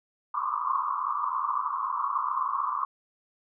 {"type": "band-pass noise", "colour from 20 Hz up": "white", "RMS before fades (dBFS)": -29, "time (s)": [0.34, 2.85], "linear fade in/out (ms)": 5, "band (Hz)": [1000, 1200], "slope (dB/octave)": 96, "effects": []}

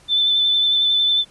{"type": "tone with vibrato", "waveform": "sine", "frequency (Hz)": 3525, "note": "A7", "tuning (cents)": 2, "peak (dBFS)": -14, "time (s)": [0.08, 1.25], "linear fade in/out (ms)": 50, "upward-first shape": "sine", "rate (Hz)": 11, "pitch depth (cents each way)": 19, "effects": ["pink hiss -51 dBFS RMS until 1.3 s", "resampled to 24000 Hz"]}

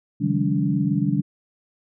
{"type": "tone cluster", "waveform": "sine", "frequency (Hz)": [138.2, 157.4, 185.4, 203.5, 286.8], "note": ["C#3", "D#3", "F#3", "G#3", "D4"], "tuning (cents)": [-5, 20, 4, -35, -41], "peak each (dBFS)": -25, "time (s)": [0.2, 1.22], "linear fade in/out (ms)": 20, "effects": []}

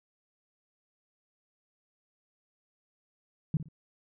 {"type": "tone with echo", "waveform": "sine", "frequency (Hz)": 154.7, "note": "D#3", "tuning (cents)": -10, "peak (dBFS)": -23, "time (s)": [3.54, 3.57], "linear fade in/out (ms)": 2, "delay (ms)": 58, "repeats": 2, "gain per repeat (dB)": -12, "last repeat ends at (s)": 3.686, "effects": []}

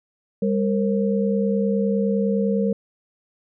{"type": "tone cluster", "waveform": "sine", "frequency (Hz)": [199.7, 463.2, 533], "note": ["G3", "A#4", "C5"], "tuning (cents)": [32, -11, 32], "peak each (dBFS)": [-20, -23, -28], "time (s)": [0.42, 2.73], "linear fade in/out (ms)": 5, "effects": []}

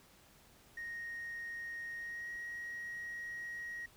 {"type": "tone with pitch glide", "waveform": "triangle", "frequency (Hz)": [1864.7, 1890.7], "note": ["A#6", "A#6"], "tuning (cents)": [0, 24], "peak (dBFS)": -38, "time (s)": [0.77, 3.86], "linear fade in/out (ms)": 5, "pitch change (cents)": 24, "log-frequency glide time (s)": [1.98, 2.31], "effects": ["tanh soft clip ceiling -37 dBFS", "pink hiss -63 dBFS RMS until 3.96 s"]}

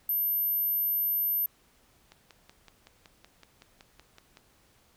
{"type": "tone", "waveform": "sine", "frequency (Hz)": 13000, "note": "G#9", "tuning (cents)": -38, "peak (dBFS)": -25, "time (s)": [0.09, 1.46], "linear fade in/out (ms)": 2}
{"type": "click train", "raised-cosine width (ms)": 0.2, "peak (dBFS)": -32, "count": 13, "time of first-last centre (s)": [2.12, 4.371], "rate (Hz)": 5.33}
{"effects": ["pink hiss -64 dBFS RMS until 4.96 s"]}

